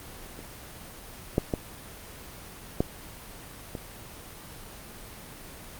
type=clicks; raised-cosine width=2 ms; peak=-29 / -8 / -12 / -9 / -20 dBFS; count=5; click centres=0.391 / 1.381 / 1.538 / 2.805 / 3.752 s; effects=pink hiss -44 dBFS RMS until 5.79 s + Opus 24 kbps